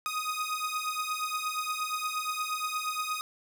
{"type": "beating tone pair", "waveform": "sawtooth", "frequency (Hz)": [1244.5, 1253], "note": ["D#6", "D#6"], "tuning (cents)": [0, 12], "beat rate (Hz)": 8.5, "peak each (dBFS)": -30, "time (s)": [0.06, 3.21], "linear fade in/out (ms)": 0, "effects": []}